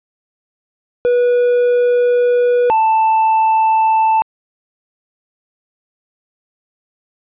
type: tone pair in turn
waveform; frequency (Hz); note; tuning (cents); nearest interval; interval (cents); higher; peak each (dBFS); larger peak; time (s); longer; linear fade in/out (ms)
triangle; 487.7 / 883.2; B4 / A5; -22 / +6; minor seventh; 1028; second; -8; neither; 1.05-2.7 / 2.7-4.22; first; 0
effects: resampled to 8000 Hz